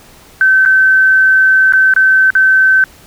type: tone with dropouts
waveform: sine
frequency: 1538 Hz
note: G6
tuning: 33 cents flat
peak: -5 dBFS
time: 0.41-2.84 s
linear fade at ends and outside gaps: 1 ms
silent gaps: 0.652-0.659 / 1.724-1.735 / 1.938-1.963 / 2.304-2.352 s
effects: pink hiss -41 dBFS RMS until 3.06 s